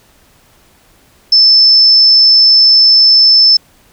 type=tone; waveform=sine; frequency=5274 Hz; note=E8; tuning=in tune; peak=-3 dBFS; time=1.32-3.57 s; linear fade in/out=5 ms; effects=pink hiss -48 dBFS RMS until 3.92 s